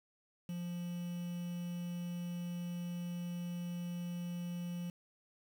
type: tone with quantisation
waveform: triangle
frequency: 174.6 Hz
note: F3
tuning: in tune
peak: -36 dBFS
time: 0.49-4.9 s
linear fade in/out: 2 ms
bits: 9
effects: none